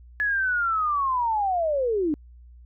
sine linear sweep, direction down, 1712 to 284.9 Hz, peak -21 dBFS, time 0.2-2.14 s, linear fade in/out 0 ms, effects added 60 Hz sine -45 dBFS peak until 2.65 s

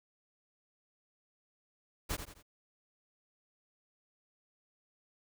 pink noise with echo, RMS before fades -35 dBFS, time 2.09-2.17 s, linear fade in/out 20 ms, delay 86 ms, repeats 3, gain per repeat -8 dB, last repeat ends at 2.428 s, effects none

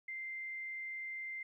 sine tone, 2088 Hz, C7, 4 cents flat, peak -40 dBFS, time 0.08-1.43 s, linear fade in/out 5 ms, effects 13-bit

